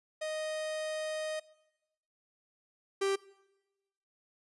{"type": "tone pair in turn", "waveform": "45% pulse", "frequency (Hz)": [622, 391.8], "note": ["D#5", "G4"], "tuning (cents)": [-1, -1], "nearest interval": "minor sixth", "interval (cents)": 800, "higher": "first", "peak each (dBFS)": [-34, -28], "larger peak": "second", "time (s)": [[0.21, 1.4], [3.01, 3.16]], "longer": "first", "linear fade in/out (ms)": 10, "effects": ["noise-tail reverb RT60 1.0 s tail -21 dB re dry", "resampled to 24000 Hz"]}